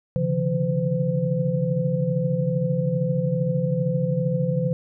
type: tone cluster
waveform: sine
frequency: 135.3 / 148.2 / 170.6 / 510 Hz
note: C#3 / D3 / F3 / C5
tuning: -42 / +16 / -40 / -44 cents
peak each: -26 / -27 / -24 / -26 dBFS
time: 0.16-4.73 s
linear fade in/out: 0 ms
effects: none